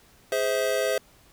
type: chord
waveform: square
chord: Ab augmented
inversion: none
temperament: just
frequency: 415.3 / 519.1 / 648.9 Hz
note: Ab4 / C5 / E5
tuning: 0 / -14 / -27 cents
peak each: -30 / -27 / -28 dBFS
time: 0.32-0.98 s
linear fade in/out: 2 ms
effects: pink hiss -57 dBFS RMS until 1.32 s